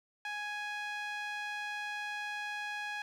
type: tone with band-pass filter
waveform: sawtooth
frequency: 832 Hz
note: G#5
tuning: 3 cents sharp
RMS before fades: -39 dBFS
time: 0.25-3.02 s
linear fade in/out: 2 ms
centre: 2000 Hz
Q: 1.5
effects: 12-bit